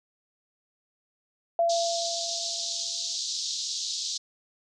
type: tone with exponential decay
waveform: sine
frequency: 678 Hz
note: E5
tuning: 49 cents sharp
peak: -19 dBFS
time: 1.59-3.16 s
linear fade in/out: 2 ms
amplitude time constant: 340 ms
type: band-pass noise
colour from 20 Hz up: pink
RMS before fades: -32 dBFS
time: 1.69-4.18 s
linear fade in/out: 10 ms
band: 3700 to 6800 Hz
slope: 48 dB/octave
effects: none